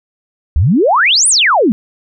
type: exponential two-way sweep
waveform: sine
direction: up then down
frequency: 64.1 to 9956 to 196.5 Hz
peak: -7 dBFS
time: 0.56-1.72 s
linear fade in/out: 0 ms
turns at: 1.28 s
effects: none